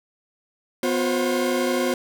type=tone cluster; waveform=40% pulse; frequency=249.7 / 358.9 / 531 Hz; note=B3 / F4 / C5; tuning=+19 / +47 / +25 cents; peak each=-24 dBFS; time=0.83-1.94 s; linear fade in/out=2 ms; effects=none